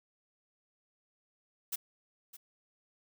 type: noise with echo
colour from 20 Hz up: blue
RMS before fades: -35 dBFS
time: 1.72-1.76 s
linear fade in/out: 10 ms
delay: 610 ms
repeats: 1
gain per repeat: -15 dB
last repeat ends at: 2.37 s
effects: none